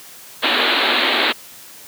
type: band-pass noise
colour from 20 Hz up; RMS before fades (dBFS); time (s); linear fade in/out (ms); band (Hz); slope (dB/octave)
white; -17; 0.42-1.33; 20; 230 to 4200; 96
effects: white hiss -40 dBFS RMS until 1.87 s + high-pass 100 Hz 12 dB/octave